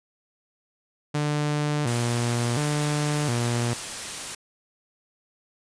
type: tone with vibrato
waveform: sawtooth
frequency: 133 Hz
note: C3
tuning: 29 cents sharp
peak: -19 dBFS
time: 1.14-3.74 s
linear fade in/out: 10 ms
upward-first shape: square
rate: 0.7 Hz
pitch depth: 190 cents each way
type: noise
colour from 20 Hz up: white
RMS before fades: -33 dBFS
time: 1.87-4.35 s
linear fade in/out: 5 ms
effects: resampled to 22050 Hz